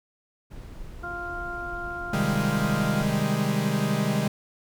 brown noise, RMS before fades -40 dBFS, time 0.5-3.24 s, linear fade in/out 20 ms
harmonic tone, 349.2 Hz, F4, in tune, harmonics 1 / 2 / 3 / 4, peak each -40 / -37 / -43 / -33 dBFS, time 1.03-3.03 s, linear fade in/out 10 ms
45% pulse chord, Ab major seventh, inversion first, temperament equal, 130.81 / 155.56 / 196 / 207.7 Hz, C3 / Eb3 / G3 / Ab3, 0 / 0 / 0 / 0 cents, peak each -30 / -28 / -29 / -27 dBFS, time 2.13-4.28 s, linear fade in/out 5 ms
effects none

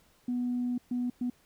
sine tone bursts at uneven times, 245.8 Hz, B3, 8 cents flat, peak -27 dBFS, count 3, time 0.28-0.78 / 0.91-1.1 / 1.21-1.3 s, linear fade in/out 5 ms, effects tanh soft clip ceiling -24 dBFS + pink hiss -65 dBFS RMS until 1.45 s

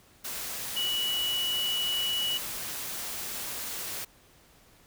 sine tone in noise, 2939 Hz, F#7, 12 cents flat, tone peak -27 dBFS, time 0.76-2.38 s, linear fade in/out 10 ms, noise white, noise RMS -36 dBFS, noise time 0.24-4.05 s, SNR +6 dB, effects pink hiss -59 dBFS RMS until 4.86 s

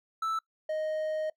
triangle tone pair in turn, 1318.5 / 622.2 Hz, E6 / D#5, 0 / 0 cents, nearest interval octave + minor second, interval 1300 cents, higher first, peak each -26 / -27 dBFS, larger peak first, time 0.22-0.39 / 0.69-1.3 s, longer second, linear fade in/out 5 ms, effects noise-tail reverb RT60 0.1 s tail -22 dB re dry

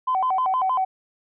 sine tone with vibrato, 880 Hz, A5, in tune, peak -18 dBFS, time 0.07-0.85 s, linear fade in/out 10 ms, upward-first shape square, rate 6.4 Hz, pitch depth 260 cents each way, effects tanh soft clip ceiling -14 dBFS

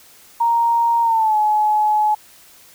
sine tone with pitch glide, 932.3 to 850 Hz, A#5 to G#5, 0 to +40 cents, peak -13 dBFS, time 0.4-2.15 s, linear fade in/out 10 ms, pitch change -160 cents, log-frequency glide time 1.02-1.37 s, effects white hiss -47 dBFS RMS until 2.74 s

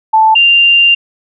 sine tone pair in turn, 878 / 2787 Hz, A5 / F7, -4 / -4 cents, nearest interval octave + minor sixth, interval 2000 cents, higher second, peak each -4 dBFS, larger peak neither, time 0.13-0.35 / 0.35-0.95 s, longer second, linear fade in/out 10 ms, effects none

